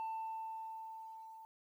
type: tone with level ramp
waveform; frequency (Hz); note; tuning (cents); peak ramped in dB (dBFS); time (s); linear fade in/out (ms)
sine; 890; A5; +20; -35 to -51; 0-1.45; 0
effects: tanh soft clip ceiling -37 dBFS + 12-bit